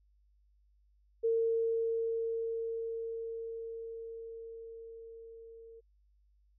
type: tone with level ramp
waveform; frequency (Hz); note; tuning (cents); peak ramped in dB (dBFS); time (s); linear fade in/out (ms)
sine; 455.7; A#4; -39; -26 to -50; 1.23-5.81; 20
effects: added 50 Hz sine -65 dBFS peak until 6.58 s